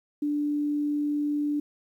sine tone, 293.7 Hz, D4, in tune, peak -24 dBFS, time 0.22-1.6 s, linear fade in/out 5 ms, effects 10-bit

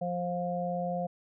harmonic tone, 176.4 Hz, F3, 18 cents sharp, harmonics 1 / 3 / 4, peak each -34 / -34 / -34 dBFS, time 0.01-1.07 s, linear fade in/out 10 ms, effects none

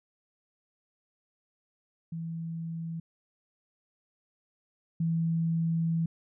sine tone pair in turn, 164.81 / 164.81 Hz, E3 / E3, 0 / 0 cents, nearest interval unison, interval 0 cents, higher neither, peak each -33 / -25 dBFS, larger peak second, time 2.12-3 / 5-6.06 s, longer second, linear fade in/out 5 ms, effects none

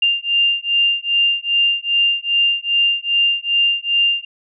sine beating tone pair, 2794 / 2796.5 Hz, F7 / F7, 0 / +2 cents, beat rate 2.5 Hz, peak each -17 dBFS, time 0.02-4.25 s, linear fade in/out 5 ms, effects none

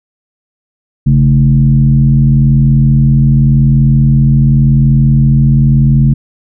sine tone with frequency modulation, 138.59 Hz, C#3, in tune, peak -4 dBFS, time 1.06-6.14 s, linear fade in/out 10 ms, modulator 80.9 Hz, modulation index 0.81, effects none

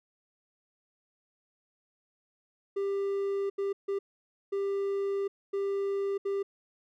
triangle tone bursts at uneven times, 396.2 Hz, G4, 18 cents sharp, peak -26 dBFS, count 6, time 2.76-3.5 / 3.58-3.73 / 3.88-3.99 / 4.52-5.28 / 5.53-6.18 / 6.25-6.43 s, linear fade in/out 10 ms, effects none

